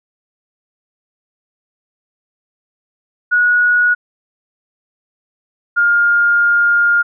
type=tone pair in turn; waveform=sine; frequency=1457 / 1412.3 Hz; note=F#6 / F6; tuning=-27 / +19 cents; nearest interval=minor second; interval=54 cents; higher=first; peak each=-9 dBFS; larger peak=neither; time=3.31-3.95 / 5.76-7.03 s; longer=second; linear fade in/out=20 ms; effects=none